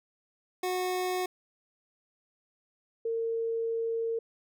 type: tone pair in turn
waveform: 25% pulse / sine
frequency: 366.1 / 456.5 Hz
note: F#4 / A#4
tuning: -18 / -36 cents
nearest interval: major third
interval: 382 cents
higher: second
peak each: -25 / -28 dBFS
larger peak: first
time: 0.63-1.26 / 3.05-4.19 s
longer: second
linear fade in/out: 5 ms
effects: none